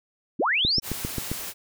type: linear sweep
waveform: sine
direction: up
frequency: 149.4 to 5620 Hz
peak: -20 dBFS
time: 0.39-0.8 s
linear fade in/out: 10 ms
type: click train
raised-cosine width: 3 ms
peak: -15 dBFS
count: 6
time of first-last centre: 0.65-1.316 s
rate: 7.51 Hz
type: noise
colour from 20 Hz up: white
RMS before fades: -34 dBFS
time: 0.82-1.54 s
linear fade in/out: 50 ms
effects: none